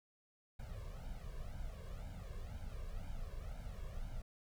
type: noise with flanger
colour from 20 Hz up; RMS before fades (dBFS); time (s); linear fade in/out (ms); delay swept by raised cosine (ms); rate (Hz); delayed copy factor
brown; -45; 0.59-4.22; 5; 1.3 to 1.83; 2; +0.95
effects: none